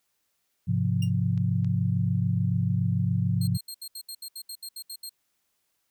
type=chord; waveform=sine; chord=F minor; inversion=first; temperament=equal; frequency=103.83 / 130.81 / 174.61 Hz; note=Ab2 / C3 / F3; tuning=0 / 0 / 0 cents; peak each=-26 / -27 / -27 dBFS; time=0.67-3.58 s; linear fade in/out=20 ms
type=tone with exponential decay; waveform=sawtooth; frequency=2806 Hz; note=F7; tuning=8 cents sharp; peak=-30 dBFS; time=1.02-1.11 s; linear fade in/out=5 ms; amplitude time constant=19 ms
type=clicks; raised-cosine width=0.2 ms; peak=-32 dBFS; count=2; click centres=1.377 / 1.646 s
type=tone bursts; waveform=20% pulse; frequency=4217 Hz; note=C8; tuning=13 cents sharp; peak=-30 dBFS; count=13; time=3.41-5.094 s; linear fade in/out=5 ms; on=64 ms; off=71 ms
effects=white hiss -75 dBFS RMS until 5.9 s